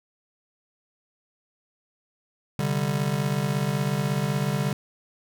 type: chord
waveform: square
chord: C suspended second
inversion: none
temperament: just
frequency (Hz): 130.81 / 147.16 / 196.22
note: C3 / D3 / G3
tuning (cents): 0 / +4 / +2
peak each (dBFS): -30 / -27 / -29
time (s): 2.59-4.73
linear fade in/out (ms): 2
effects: none